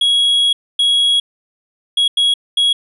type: tone bursts at uneven times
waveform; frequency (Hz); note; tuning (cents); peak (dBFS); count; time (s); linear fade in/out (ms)
triangle; 3322; G#7; 0; -9; 5; 0.01-0.53 / 0.79-1.2 / 1.97-2.08 / 2.17-2.34 / 2.57-2.73; 5
effects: resampled to 32000 Hz